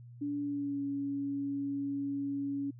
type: tone with pitch glide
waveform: sine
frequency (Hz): 288.1 to 280.1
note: D4 to C#4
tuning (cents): -33 to +18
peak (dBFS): -32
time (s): 0.21-2.71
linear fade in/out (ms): 10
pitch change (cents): -49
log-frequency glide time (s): 0.4-0.83
effects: added 120 Hz sine -48 dBFS peak until 2.79 s